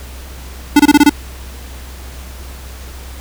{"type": "tone bursts", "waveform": "square", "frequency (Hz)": 292.3, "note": "D4", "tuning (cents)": -8, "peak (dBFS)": -4, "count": 6, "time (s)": [0.76, 1.096], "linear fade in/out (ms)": 5, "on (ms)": 36, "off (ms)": 24, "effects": ["added 64 Hz sine -29 dBFS peak until 3.2 s", "pink hiss -36 dBFS RMS until 3.2 s"]}